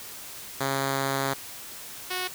5% pulse tone pair in turn, 136.4 / 366.8 Hz, C#3 / F#4, -28 / -15 cents, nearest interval octave + perfect fourth, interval 1713 cents, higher second, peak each -14 / -17 dBFS, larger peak first, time 0.6-1.34 / 2.1-2.28 s, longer first, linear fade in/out 10 ms, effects white hiss -41 dBFS RMS until 2.34 s

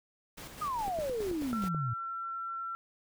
pink noise with tremolo, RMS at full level -45 dBFS, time 0.37-1.69 s, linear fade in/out 10 ms, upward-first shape square, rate 4.8 Hz, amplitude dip 40%
sine exponential sweep, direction down, 1271 to 111.9 Hz, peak -31 dBFS, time 0.61-1.94 s, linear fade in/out 10 ms
click train, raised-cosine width 2 ms, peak -28 dBFS, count 9, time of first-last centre 0.88-1.747 s, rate 9.23 Hz
sine tone, 1352 Hz, E6, 43 cents sharp, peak -35 dBFS, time 1.53-2.75 s, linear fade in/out 0 ms
effects none

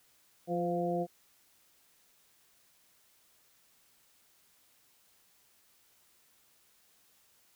harmonic tone with a mistuned harmonic, 174.61 Hz, F3, in tune, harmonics 1 / 2 / 3 / 4, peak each -35 / -35 / -35 / -35 dBFS, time 0.47-1.07 s, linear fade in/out 50 ms, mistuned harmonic 3, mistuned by -29 cents, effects white hiss -67 dBFS RMS until 7.55 s

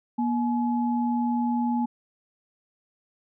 sine tone pair together, 239.3 / 850 Hz, A#3 / G#5, +46 / +40 cents, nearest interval octave + minor seventh, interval 2194 cents, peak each -23 / -29 dBFS, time 0.18-1.86 s, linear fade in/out 10 ms, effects none

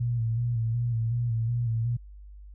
sine tone with vibrato, 116.54 Hz, A#2, in tune, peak -24 dBFS, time 0-1.97 s, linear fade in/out 10 ms, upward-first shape square, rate 2.7 Hz, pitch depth 46 cents each way, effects added 50 Hz sine -43 dBFS peak until 2.54 s

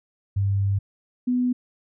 sine tone pair in turn, 99 / 248.4 Hz, G2 / B3, +18 / +10 cents, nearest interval octave + major third, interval 1592 cents, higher second, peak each -19 dBFS, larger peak neither, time 0.36-0.79 / 1.27-1.53 s, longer first, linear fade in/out 10 ms, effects none

